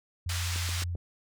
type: tone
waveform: sine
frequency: 87.31 Hz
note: F2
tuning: in tune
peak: -30 dBFS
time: 0.26-0.96 s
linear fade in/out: 5 ms
type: band-pass noise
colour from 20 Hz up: white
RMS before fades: -36 dBFS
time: 0.29-0.84 s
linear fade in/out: 5 ms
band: 1100 to 6200 Hz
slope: 12 dB/octave
type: click train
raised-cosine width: 2 ms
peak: -31 dBFS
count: 4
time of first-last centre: 0.56-0.952 s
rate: 7.65 Hz
effects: none